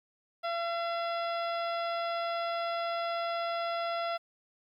harmonic tone with a mistuned harmonic, 679 Hz, F5, 49 cents flat, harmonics 1 / 2 / 3 / 4 / 5 / 6 / 7, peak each -32 / -36 / -44 / -47 / -45 / -50 / -50 dBFS, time 0.43-4.18 s, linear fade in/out 20 ms, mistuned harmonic 7, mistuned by +72 cents, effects 11-bit

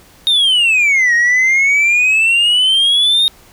sine exponential two-way sweep, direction down then up, 3729 to 1864.7 to 3729 Hz, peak -6 dBFS, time 0.27-3.28 s, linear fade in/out 0 ms, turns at 1.14 s, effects tanh soft clip ceiling -8 dBFS + pink hiss -45 dBFS RMS until 3.52 s

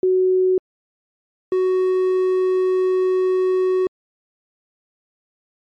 sine / triangle tone pair in turn, 371.4 / 371.4 Hz, F#4 / F#4, +7 / +7 cents, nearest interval unison, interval 0 cents, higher neither, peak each -13 dBFS, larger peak neither, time 0.03-0.58 / 1.52-3.87 s, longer second, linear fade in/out 2 ms, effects MP3 48 kbps

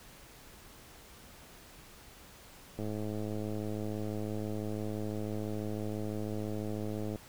click train, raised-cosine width 2 ms, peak -25 dBFS, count 464, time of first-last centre 2.79-7.158 s, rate 106 Hz, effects pink hiss -54 dBFS RMS until 7.28 s

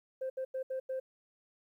sine tone bursts at uneven times, 523.3 Hz, C5, in tune, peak -32 dBFS, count 5, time 0.21-0.3 / 0.37-0.45 / 0.54-0.63 / 0.7-0.8 / 0.89-1 s, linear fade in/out 10 ms, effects tanh soft clip ceiling -31 dBFS + 12-bit

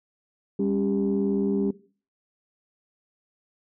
sine tone cluster, 199.5 / 277.7 / 397.4 Hz, G3 / C#4 / G4, +31 / +3 / +24 cents, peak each -24 / -27 / -26 dBFS, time 0.59-1.71 s, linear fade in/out 5 ms, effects noise-tail reverb RT60 0.4 s tail -18 dB re dry + tanh soft clip ceiling -15 dBFS

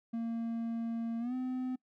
triangle tone with pitch glide, 230 to 255.2 Hz, A#3 to C4, -23 to -43 cents, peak -31 dBFS, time 0.13-1.76 s, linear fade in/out 10 ms, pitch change +180 cents, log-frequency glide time 1.19-1.34 s, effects noise-tail reverb RT60 0.1 s tail -24 dB re dry

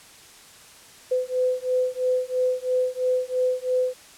sine beating tone pair, 505 / 508 Hz, B4 / B4, +39 / +49 cents, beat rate 3 Hz, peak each -24 dBFS, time 1.11-3.94 s, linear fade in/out 10 ms, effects white hiss -48 dBFS RMS until 4.17 s + low-pass 10000 Hz 12 dB/octave

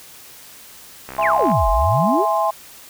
click train, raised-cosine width 0.5 ms, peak -17 dBFS, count 29, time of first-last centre 1.09-1.516 s, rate 65.7 Hz
sine chord, E augmented, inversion none, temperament equal, 659.3 / 830.6 / 1046.5 Hz, E5 / G#5 / B#5, 0 / 0 / 0 cents, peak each -20 dBFS, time 1.18-2.51 s, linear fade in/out 10 ms
sine exponential two-way sweep, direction down then up, 3062 to 41.78 to 470.6 Hz, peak -17 dBFS, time 1.21-2.26 s, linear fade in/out 50 ms, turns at 1.69 s
effects white hiss -42 dBFS RMS until 2.89 s

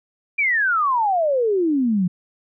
sine exponential sweep, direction down, 2400 to 171.9 Hz, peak -16 dBFS, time 0.38-2.08 s, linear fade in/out 10 ms, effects none

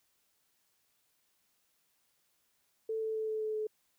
sine tone with pitch steps, 442.8 / 440.2 / 437.7 / 435.2 / 432.7 / 430.2 Hz, A4 / A4 / A4 / A4 / A4 / A4, +11 / +1 / -9 / -19 / -29 / -39 cents, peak -32 dBFS, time 2.89-3.67 s, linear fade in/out 5 ms, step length 130 ms, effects white hiss -75 dBFS RMS until 3.98 s

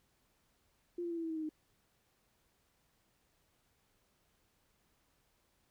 sine tone with pitch steps, 348.9 / 342.9 / 337 / 331.2 / 325.5 / 319.9 / 314.4 / 309 Hz, F4 / F4 / E4 / E4 / E4 / D#4 / D#4 / D#4, -2 / -32 / +38 / +8 / -22 / +48 / +18 / -12 cents, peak -36 dBFS, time 0.98-1.492 s, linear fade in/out 5 ms, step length 64 ms, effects pink hiss -75 dBFS RMS until 5.7 s

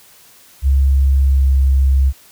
sine tone with pitch glide, 68 to 67.22 Hz, C#2 to C2, -33 to +47 cents, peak -9 dBFS, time 0.62-2.13 s, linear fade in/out 50 ms, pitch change -20 cents, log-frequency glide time 1.2-1.46 s, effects white hiss -46 dBFS RMS until 2.31 s

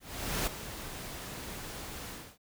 pink noise with ADSR envelope, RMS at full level -31 dBFS, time 0-2.38 s, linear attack 470 ms, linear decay 10 ms, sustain -11 dB, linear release 280 ms, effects none

